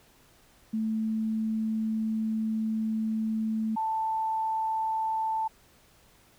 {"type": "tone pair in turn", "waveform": "sine", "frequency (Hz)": [220, 883.8], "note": ["A3", "A5"], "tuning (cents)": [0, 7], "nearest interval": "2 octaves", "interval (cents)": 2407, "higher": "second", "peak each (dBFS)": -26, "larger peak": "neither", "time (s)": [[0.73, 3.76], [3.76, 5.48]], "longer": "first", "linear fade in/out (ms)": 10, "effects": ["pink hiss -60 dBFS RMS until 6.38 s"]}